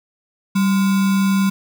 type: tone with sample-and-hold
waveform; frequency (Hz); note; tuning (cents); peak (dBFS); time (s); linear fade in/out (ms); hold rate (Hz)
sine; 194.2; G3; -16; -13; 0.55-1.5; 10; 1225
effects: none